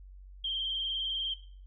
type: tone with vibrato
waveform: sine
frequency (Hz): 3168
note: G7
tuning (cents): +18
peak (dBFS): -30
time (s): 0.44-1.34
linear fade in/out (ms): 5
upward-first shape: sine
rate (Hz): 20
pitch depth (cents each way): 50
effects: noise-tail reverb RT60 0.5 s tail -17 dB re dry + added 47 Hz sine -47 dBFS peak until 1.66 s